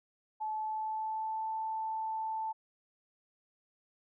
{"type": "tone with pitch glide", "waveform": "sine", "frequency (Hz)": [865, 881.6], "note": ["A5", "A5"], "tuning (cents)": [-30, 3], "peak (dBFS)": -33, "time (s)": [0.4, 2.53], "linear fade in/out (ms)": 20, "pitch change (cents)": 33, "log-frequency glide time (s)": [0.52, 1.5], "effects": []}